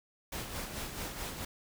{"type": "noise with tremolo", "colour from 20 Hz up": "pink", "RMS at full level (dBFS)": -38, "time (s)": [0.32, 1.45], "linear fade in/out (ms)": 5, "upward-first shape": "sine", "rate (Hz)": 4.6, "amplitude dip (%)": 50, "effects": []}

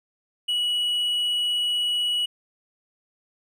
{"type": "tone", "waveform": "triangle", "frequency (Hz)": 2929, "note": "F#7", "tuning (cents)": -18, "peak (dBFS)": -20, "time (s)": [0.48, 2.26], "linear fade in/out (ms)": 10, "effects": []}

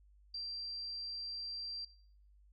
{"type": "tone", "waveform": "sine", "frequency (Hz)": 4716, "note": "D8", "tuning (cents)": 6, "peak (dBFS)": -39, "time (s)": [0.34, 1.85], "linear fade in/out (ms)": 5, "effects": ["noise-tail reverb RT60 0.6 s tail -23 dB re dry", "added 50 Hz sine -61 dBFS peak until 2.52 s"]}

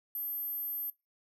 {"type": "tone", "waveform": "sine", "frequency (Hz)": 12920, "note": "G#9", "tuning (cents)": -49, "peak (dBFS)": -33, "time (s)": [0.15, 0.9], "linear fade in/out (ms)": 2, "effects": ["noise-tail reverb RT60 0.2 s tail -22 dB re dry", "tanh soft clip ceiling -30 dBFS"]}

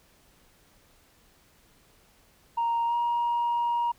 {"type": "tone with pitch glide", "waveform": "sine", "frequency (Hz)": [932.3, 947.5], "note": ["A#5", "A#5"], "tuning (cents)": [0, 28], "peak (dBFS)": -22, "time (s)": [2.57, 3.92], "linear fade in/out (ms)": 10, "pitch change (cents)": 28, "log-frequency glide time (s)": [2.86, 2.94], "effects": ["tanh soft clip ceiling -21 dBFS", "pink hiss -61 dBFS RMS until 3.98 s"]}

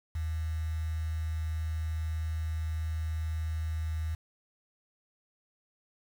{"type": "tone with quantisation", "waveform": "sine", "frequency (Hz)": 79.6, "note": "D#2", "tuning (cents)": 40, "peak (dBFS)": -30, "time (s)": [0.15, 4.15], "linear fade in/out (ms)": 5, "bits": 8, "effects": []}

